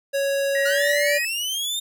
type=tone with pitch glide; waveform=square; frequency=554.4 to 580.6 Hz; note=C#5 to D5; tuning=0 to -20 cents; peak=-21 dBFS; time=0.13-1.19 s; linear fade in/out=20 ms; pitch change=+80 cents; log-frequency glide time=0.62-0.92 s
type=tone with tremolo; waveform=sine; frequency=1900 Hz; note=A#6; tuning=33 cents sharp; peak=-22 dBFS; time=0.55-1.25 s; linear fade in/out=2 ms; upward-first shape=triangle; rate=4 Hz; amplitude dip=25%
type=linear sweep; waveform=sawtooth; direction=up; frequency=1396.9 to 3673 Hz; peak=-21 dBFS; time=0.65-1.8 s; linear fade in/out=10 ms
effects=none